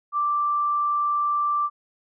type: tone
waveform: sine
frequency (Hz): 1174.7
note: D6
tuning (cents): 0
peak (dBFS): -20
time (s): 0.12-1.7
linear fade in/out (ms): 50
effects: none